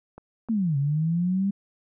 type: clicks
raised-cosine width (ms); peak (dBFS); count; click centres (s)
1; -28; 2; 0.18 / 0.487
type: linear two-way sweep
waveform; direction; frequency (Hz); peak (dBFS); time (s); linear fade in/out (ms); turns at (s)
sine; down then up; 234.1 to 136.4 to 200.9; -21; 0.49-1.51; 10; 0.77
effects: none